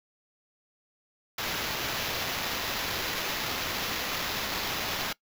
blue noise with sample-and-hold, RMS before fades -32 dBFS, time 1.38-5.13 s, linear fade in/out 5 ms, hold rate 8820 Hz, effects noise-tail reverb RT60 0.1 s tail -22 dB re dry

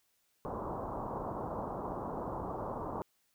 white low-pass noise, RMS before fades -39 dBFS, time 0.45-3.02 s, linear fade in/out 0 ms, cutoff 1100 Hz, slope 48 dB/octave, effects white hiss -75 dBFS RMS until 3.34 s

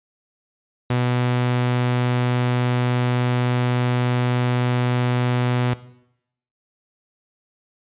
sawtooth tone, 123.47 Hz, B2, in tune, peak -14 dBFS, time 0.9-5.74 s, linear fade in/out 5 ms, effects noise-tail reverb RT60 0.8 s tail -17 dB re dry + resampled to 8000 Hz

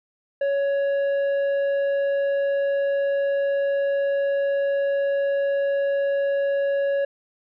triangle tone with tanh clipping, 558 Hz, C#5, 11 cents sharp, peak -21 dBFS, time 0.41-7.05 s, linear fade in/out 5 ms, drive 11 dB, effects none

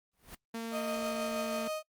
pink noise with exponential growth, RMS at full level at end -42 dBFS, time 0.13-0.35 s, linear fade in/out 5 ms, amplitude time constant 47 ms
sawtooth tone with pitch glide, 228.3 to 226.9 Hz, A#3 to A#3, -36 to -47 cents, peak -32 dBFS, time 0.54-1.68 s, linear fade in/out 5 ms, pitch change -11 cents, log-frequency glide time 1.18-1.56 s
35% pulse tone with tremolo, 622.3 Hz, D#5, in tune, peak -31 dBFS, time 0.71-1.83 s, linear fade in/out 50 ms, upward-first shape triangle, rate 6.2 Hz, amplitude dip 40%
effects noise-tail reverb RT60 0.1 s tail -24 dB re dry + Opus 32 kbps

